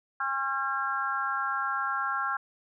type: harmonic tone with a mistuned harmonic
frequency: 270 Hz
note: C#4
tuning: 45 cents flat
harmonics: 3 / 4 / 5 / 6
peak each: -36 / -33 / -30 / -34 dBFS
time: 0.2-2.37 s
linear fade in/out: 5 ms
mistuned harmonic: 5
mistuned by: +23 cents
effects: none

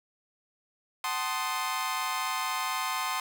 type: chord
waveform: sawtooth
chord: F# diminished seventh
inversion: none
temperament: equal with one note detuned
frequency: 755.5 / 880 / 1046.5 / 1244.5 Hz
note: F#5 / A5 / C6 / Eb6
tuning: +36 / 0 / 0 / 0 cents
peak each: -34 / -33 / -28 / -32 dBFS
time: 1.04-3.2 s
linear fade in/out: 2 ms
effects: none

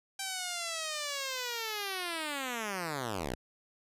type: linear sweep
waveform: 5% pulse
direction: down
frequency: 784 to 51.91 Hz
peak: -23 dBFS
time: 0.19-3.35 s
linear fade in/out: 5 ms
effects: resampled to 32000 Hz

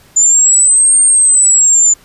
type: linear two-way sweep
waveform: sine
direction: up then down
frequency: 7040 to 8710 to 7040 Hz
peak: -5 dBFS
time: 0.16-1.94 s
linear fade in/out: 10 ms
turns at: 1 s
effects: pink hiss -45 dBFS RMS until 2.04 s + resampled to 32000 Hz

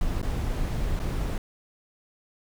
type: noise with dropouts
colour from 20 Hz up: brown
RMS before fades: -27 dBFS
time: 0.01-1.38 s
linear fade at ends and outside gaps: 2 ms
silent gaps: 0.216-0.227 / 0.993-0.999 s
effects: none

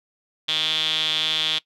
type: tone with band-pass filter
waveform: sawtooth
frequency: 156.6 Hz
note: D#3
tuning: 11 cents sharp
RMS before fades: -23 dBFS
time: 0.48-1.59 s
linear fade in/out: 10 ms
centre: 3400 Hz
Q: 9.4
effects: noise-tail reverb RT60 0.1 s tail -20 dB re dry

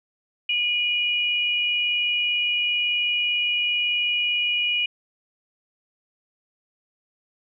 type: tone pair together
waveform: sine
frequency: 2448 / 2907 Hz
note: D#7 / F#7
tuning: -29 / -31 cents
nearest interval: minor third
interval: 298 cents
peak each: -23 dBFS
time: 0.49-4.86 s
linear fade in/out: 5 ms
effects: none

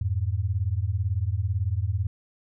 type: beating tone pair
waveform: sine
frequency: 86.8 / 104.8 Hz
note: F2 / G#2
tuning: -10 / +16 cents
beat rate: 18 Hz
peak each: -26 dBFS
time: 0.01-2.07 s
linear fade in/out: 5 ms
effects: none

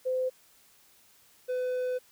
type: tone pair in turn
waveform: sine / triangle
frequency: 513 / 503.6 Hz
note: C5 / B4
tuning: -34 / +34 cents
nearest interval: unison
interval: 32 cents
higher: first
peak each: -26 / -26 dBFS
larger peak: neither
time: 0.05-0.3 / 1.48-1.99 s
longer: second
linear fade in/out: 20 ms
effects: white hiss -61 dBFS RMS until 2.11 s

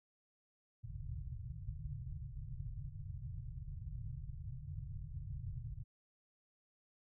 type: low-pass noise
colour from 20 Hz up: white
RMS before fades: -45 dBFS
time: 0.83-5.84 s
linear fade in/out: 20 ms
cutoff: 150 Hz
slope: 96 dB/octave
effects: none

